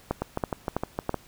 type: two click trains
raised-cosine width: 1 ms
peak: -13 / -11 dBFS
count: 7 / 4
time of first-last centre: 0.22-1.143 / 0.11-1.094 s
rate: 6.5 / 3.05 Hz
effects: pink hiss -54 dBFS RMS until 1.27 s

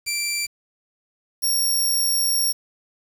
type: tone pair in turn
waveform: 15% pulse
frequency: 2349 / 5561 Hz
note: D7 / F8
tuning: 0 / -8 cents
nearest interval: octave + minor third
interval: 1492 cents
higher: second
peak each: -16 / -13 dBFS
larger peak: second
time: 0.06-0.47 / 1.42-2.53 s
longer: second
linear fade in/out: 20 ms
effects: 7-bit

